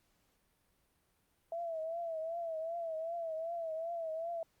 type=tone with vibrato; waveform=sine; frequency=659.3 Hz; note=E5; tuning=in tune; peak=-36 dBFS; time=1.52-4.43 s; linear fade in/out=2 ms; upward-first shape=triangle; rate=2.6 Hz; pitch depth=83 cents each way; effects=pink hiss -75 dBFS RMS until 4.6 s + Opus 48 kbps